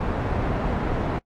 pink low-pass noise, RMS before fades -25 dBFS, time 0-1.19 s, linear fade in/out 10 ms, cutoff 1100 Hz, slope 12 dB/octave, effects noise-tail reverb RT60 0.1 s tail -23 dB re dry + AAC 48 kbps

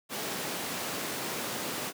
pink high-pass noise, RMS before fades -35 dBFS, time 0.09-1.93 s, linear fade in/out 50 ms, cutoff 190 Hz, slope 12 dB/octave, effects high-pass 100 Hz 12 dB/octave

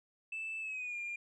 sine tone with pitch glide, 2637 to 2404 Hz, E7 to D7, 0 to +40 cents, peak -36 dBFS, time 0.32-1.16 s, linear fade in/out 5 ms, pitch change -160 cents, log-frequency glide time 0.6-0.97 s, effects tanh soft clip ceiling -35 dBFS

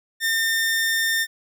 sawtooth tone, 1810 Hz, A6, 48 cents sharp, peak -16 dBFS, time 0.2-1.27 s, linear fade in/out 50 ms, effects none

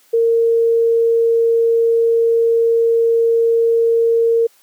sine tone, 460.3 Hz, A#4, 22 cents flat, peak -10 dBFS, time 0.13-4.47 s, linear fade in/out 10 ms, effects white hiss -53 dBFS RMS until 4.62 s + high-pass 300 Hz 12 dB/octave

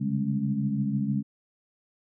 sine tone cluster, 135.1 / 141.3 / 194.8 / 208.4 / 274.8 Hz, C#3 / C#3 / G3 / G#3 / C#4, -44 / +34 / -11 / +6 / -15 cents, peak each -36 / -30 / -34 / -27 / -34 dBFS, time 0-1.23 s, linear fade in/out 20 ms, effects none

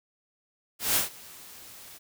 white noise with ADSR envelope, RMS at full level -23 dBFS, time 0.79-1.99 s, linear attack 160 ms, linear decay 140 ms, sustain -24 dB, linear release 24 ms, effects none

